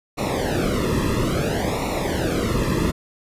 brown noise with flanger, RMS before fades -22 dBFS, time 0.17-2.92 s, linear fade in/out 20 ms, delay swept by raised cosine 0.62 to 1.36 ms, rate 0.59 Hz, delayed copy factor -1, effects resampled to 32000 Hz

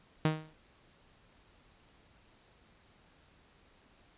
sawtooth tone with exponential decay, 156.3 Hz, D#3, 8 cents sharp, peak -19 dBFS, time 0.25-0.54 s, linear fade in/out 2 ms, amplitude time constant 61 ms, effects pink hiss -64 dBFS RMS until 4.17 s + resampled to 8000 Hz

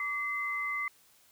sine tone pair together, 1153.3 / 2055 Hz, D6 / C7, -32 / -32 cents, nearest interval minor seventh, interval 1000 cents, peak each -36 / -32 dBFS, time 0-0.88 s, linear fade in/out 2 ms, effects white hiss -63 dBFS RMS until 1.31 s

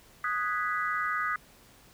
sine chord, G# minor seventh, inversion second, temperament equal, 1244.5 / 1480 / 1661.2 / 1975.5 Hz, D#6 / F#6 / G#6 / B6, 0 / 0 / 0 / 0 cents, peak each -30 / -34 / -36 / -35 dBFS, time 0.24-1.36 s, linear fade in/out 2 ms, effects pink hiss -57 dBFS RMS until 1.93 s

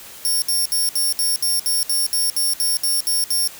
5% pulse tone bursts, 5500 Hz, F8, 27 cents flat, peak -11 dBFS, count 14, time 0.25-3.475 s, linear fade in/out 0 ms, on 170 ms, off 65 ms, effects white hiss -39 dBFS RMS until 3.59 s

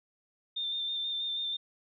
sine tone with vibrato, 3597 Hz, A7, 37 cents sharp, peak -31 dBFS, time 0.56-1.57 s, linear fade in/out 10 ms, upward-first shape square, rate 6.2 Hz, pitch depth 18 cents each way, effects none

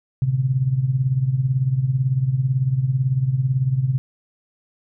sine tone with tremolo, 130.81 Hz, C3, in tune, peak -13 dBFS, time 0.22-3.98 s, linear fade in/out 0 ms, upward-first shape triangle, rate 18 Hz, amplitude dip 80%, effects none

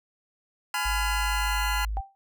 25% pulse chord, F diminished, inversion first, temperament just, 838.1 / 1005.8 / 1396.9 Hz, Ab5 / Cb6 / F6, +16 / +31 / 0 cents, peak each -27 dBFS, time 0.74-1.85 s, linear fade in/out 2 ms
sine tone, 52.7 Hz, G#1, 26 cents sharp, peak -27 dBFS, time 0.85-2.01 s, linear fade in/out 10 ms
sine tone with exponential decay, 784 Hz, G5, in tune, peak -26 dBFS, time 1.97-2.15 s, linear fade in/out 0 ms, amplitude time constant 38 ms
effects none

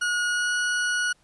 40% pulse tone with pitch glide, 1447 to 1459.6 Hz, F#6 to F#6, -39 to -24 cents, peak -22 dBFS, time 0.01-1.13 s, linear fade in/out 10 ms, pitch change +15 cents, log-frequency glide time 0.27-0.56 s, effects pink hiss -63 dBFS RMS until 1.23 s + resampled to 24000 Hz

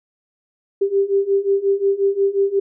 sine beating tone pair, 392 / 397.6 Hz, G4 / G4, 0 / +25 cents, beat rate 5.6 Hz, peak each -19 / -17 dBFS, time 0.81-2.6 s, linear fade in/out 10 ms, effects none

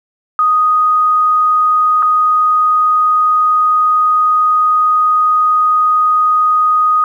sine tone with dropouts, 1244.5 Hz, D#6, in tune, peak -8 dBFS, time 0.39-7.04 s, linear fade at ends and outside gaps 1 ms, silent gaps 2.024-2.028 s, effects 8-bit

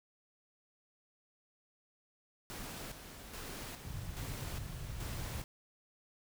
pink noise with tremolo, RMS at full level -45 dBFS, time 2.5-5.44 s, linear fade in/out 0 ms, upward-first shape square, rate 1.2 Hz, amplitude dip 50%
white low-pass noise, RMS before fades -43 dBFS, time 3.85-5.42 s, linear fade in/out 0 ms, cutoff 140 Hz, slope 24 dB/octave
effects none

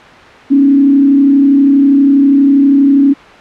sine tone with frequency modulation, 277.4 Hz, C#4, 1 cent sharp, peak -4 dBFS, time 0.5-3.14 s, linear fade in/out 20 ms, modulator 32.4 Hz, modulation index 0.49, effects white hiss -34 dBFS RMS until 3.4 s + low-pass 2000 Hz 12 dB/octave

